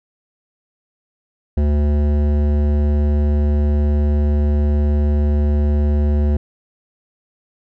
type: tone with hard clipping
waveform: sine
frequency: 73.42 Hz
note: D2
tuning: in tune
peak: -15 dBFS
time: 1.57-6.37 s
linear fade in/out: 5 ms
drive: 14 dB
effects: none